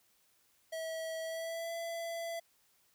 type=tone with pitch glide; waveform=square; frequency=647 to 670.6 Hz; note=E5 to E5; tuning=-32 to +30 cents; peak=-38 dBFS; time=0.72-2.4 s; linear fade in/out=10 ms; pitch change=+62 cents; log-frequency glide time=1.22-1.73 s; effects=white hiss -71 dBFS RMS until 2.94 s